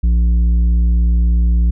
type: tone with tanh clipping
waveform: sine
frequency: 58.27 Hz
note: A#1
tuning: in tune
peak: -11 dBFS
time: 0.03-1.71 s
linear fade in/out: 10 ms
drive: 7 dB
effects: none